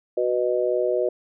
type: harmonic tone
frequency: 123.47 Hz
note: B2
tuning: in tune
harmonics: 3 / 4 / 5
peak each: -24 / -24 / -24 dBFS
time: 0.17-1.09 s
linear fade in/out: 5 ms
effects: none